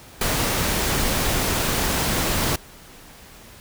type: noise with ADSR envelope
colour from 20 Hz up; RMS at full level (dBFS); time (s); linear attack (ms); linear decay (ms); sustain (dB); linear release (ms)
pink; -19; 0.21-2.56; 4; 8; -3; 5
effects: pink hiss -45 dBFS RMS until 3.6 s